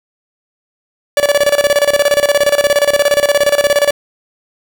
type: tone with tremolo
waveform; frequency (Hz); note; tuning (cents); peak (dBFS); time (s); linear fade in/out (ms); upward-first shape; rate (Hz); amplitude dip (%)
45% pulse; 576; D5; -34; -7; 1.17-3.91; 2; square; 17; 80
effects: none